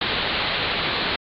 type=low-pass noise; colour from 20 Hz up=white; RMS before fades=-24 dBFS; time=0.01-1.16 s; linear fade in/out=5 ms; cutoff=4300 Hz; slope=96 dB/octave; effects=AAC 64 kbps